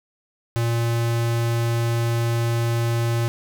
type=tone; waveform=square; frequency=116.8 Hz; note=A#2; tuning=4 cents sharp; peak=-20 dBFS; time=0.56-3.28 s; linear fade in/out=0 ms; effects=none